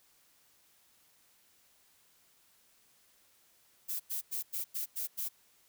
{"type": "noise bursts", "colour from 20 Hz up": "violet", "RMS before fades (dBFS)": -36, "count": 7, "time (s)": [3.88, 5.29], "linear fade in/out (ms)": 20, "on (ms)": 120, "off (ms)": 95, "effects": ["white hiss -67 dBFS RMS until 5.68 s"]}